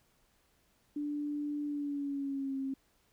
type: tone with pitch glide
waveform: sine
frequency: 293.3 to 269 Hz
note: D4 to C4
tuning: -2 to +48 cents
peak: -33 dBFS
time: 0.96-2.74 s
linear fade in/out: 5 ms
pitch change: -150 cents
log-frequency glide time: 1.65-2.58 s
effects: pink hiss -71 dBFS RMS until 3.12 s